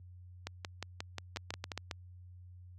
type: two click trains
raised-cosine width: 0.2 ms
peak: -20 / -21 dBFS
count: 5 / 8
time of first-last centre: 1.37-1.912 / 0.47-1.718 s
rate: 7.38 / 5.61 Hz
effects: added 90 Hz sine -48 dBFS peak until 2.78 s + high-pass 80 Hz 12 dB/octave